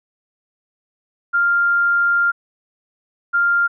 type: tone pair in turn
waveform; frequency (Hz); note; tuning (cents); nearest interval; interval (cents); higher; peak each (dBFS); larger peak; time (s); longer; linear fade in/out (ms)
sine; 1396.9 / 1396.9; F6 / F6; 0 / 0; unison; 0; neither; -13; neither; 1.33-2.32 / 3.33-3.68; first; 20
effects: none